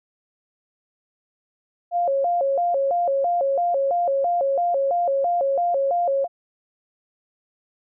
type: tone with vibrato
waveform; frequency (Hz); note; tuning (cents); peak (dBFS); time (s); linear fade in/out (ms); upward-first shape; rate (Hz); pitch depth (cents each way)
sine; 619; D#5; -9; -18; 1.91-6.28; 50; square; 3; 210
effects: none